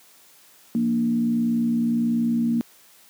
sine tone with frequency modulation, 233.1 Hz, A#3, in tune, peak -18 dBFS, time 0.75-2.61 s, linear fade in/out 0 ms, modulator 61.4 Hz, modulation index 0.53, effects white hiss -53 dBFS RMS until 3.09 s + high-pass 150 Hz 12 dB/octave

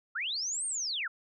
sine linear two-way sweep, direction up then down, 1244.5 to 8870 to 1244.5 Hz, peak -31 dBFS, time 0.15-1.08 s, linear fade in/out 10 ms, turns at 0.66 s, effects none

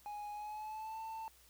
triangle tone with pitch glide, 830.6 to 890.2 Hz, G#5 to A5, 0 to +20 cents, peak -40 dBFS, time 0.06-1.28 s, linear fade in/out 0 ms, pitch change +120 cents, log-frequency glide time 0.32-1 s, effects added 60 Hz sine -69 dBFS peak until 1.49 s + white hiss -65 dBFS RMS until 1.49 s

